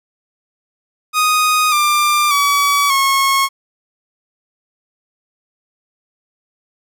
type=tone with pitch steps; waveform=sawtooth; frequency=1244.5 / 1191 / 1139.9 / 1090.9 Hz; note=D#6 / D6 / C#6 / C#6; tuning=0 / +24 / +48 / -28 cents; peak=-8 dBFS; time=1.13-3.49 s; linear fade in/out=50 ms; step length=590 ms; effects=none